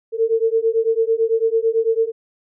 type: beating tone pair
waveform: sine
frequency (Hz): 447.2 / 456.2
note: A4 / A#4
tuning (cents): +28 / -37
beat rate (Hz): 9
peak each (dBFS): -18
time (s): 0.12-2.12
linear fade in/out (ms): 50
effects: none